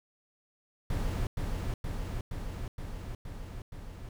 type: noise with echo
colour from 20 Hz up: brown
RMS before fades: -31 dBFS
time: 0.9-1.27 s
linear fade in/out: 2 ms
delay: 470 ms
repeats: 6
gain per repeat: -2 dB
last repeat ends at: 4.09 s
effects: none